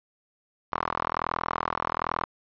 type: tone with band-pass filter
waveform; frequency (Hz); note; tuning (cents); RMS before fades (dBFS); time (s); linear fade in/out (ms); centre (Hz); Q
sawtooth; 41.2; E1; 0; -30; 0.72-2.24; 0; 1100; 4
effects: resampled to 11025 Hz + 9-bit